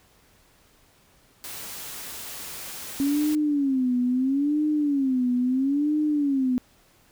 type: noise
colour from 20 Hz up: white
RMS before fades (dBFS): -37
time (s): 1.44-3.35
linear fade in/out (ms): 0
type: tone with vibrato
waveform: sine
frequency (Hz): 273.7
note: C#4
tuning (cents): -22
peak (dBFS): -20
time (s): 3-6.58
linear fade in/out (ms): 0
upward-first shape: sine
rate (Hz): 0.75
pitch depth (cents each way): 180
effects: pink hiss -59 dBFS RMS until 7.11 s